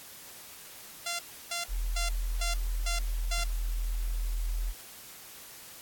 5% pulse tone bursts, 690 Hz, F5, 21 cents flat, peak -20 dBFS, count 6, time 1.06-3.44 s, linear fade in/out 5 ms, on 130 ms, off 320 ms
sine tone, 41.2 Hz, E1, in tune, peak -28 dBFS, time 1.68-4.74 s, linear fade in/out 50 ms
effects white hiss -48 dBFS RMS until 5.81 s + AAC 64 kbps

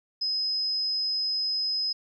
sine tone, 5070 Hz, D#8, 32 cents sharp, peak -25 dBFS, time 0.21-1.93 s, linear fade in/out 10 ms, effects 11-bit

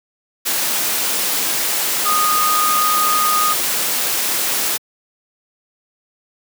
sine tone in noise, 1236 Hz, D#6, 12 cents flat, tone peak -15 dBFS, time 2.05-3.54 s, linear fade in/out 20 ms, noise white, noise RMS -19 dBFS, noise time 0.45-4.78 s, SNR +1 dB, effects high-pass 200 Hz 12 dB/octave

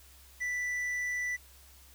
sine tone with tanh clipping, 1975.5 Hz, B6, in tune, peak -32 dBFS, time 0.4-1.37 s, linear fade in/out 20 ms, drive 6 dB, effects added 66 Hz sine -57 dBFS peak until 1.94 s + white hiss -58 dBFS RMS until 1.94 s

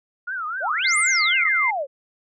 sine tone with vibrato, 1392 Hz, F6, 6 cents flat, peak -25 dBFS, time 0.27-1.49 s, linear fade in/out 10 ms, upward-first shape triangle, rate 3.9 Hz, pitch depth 260 cents each way
sine exponential two-way sweep, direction up then down, 514 to 9650 to 514 Hz, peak -22 dBFS, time 0.6-1.87 s, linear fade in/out 50 ms, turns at 0.98 s
sine tone, 2093 Hz, C7, in tune, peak -18 dBFS, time 0.84-1.71 s, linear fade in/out 10 ms
effects none

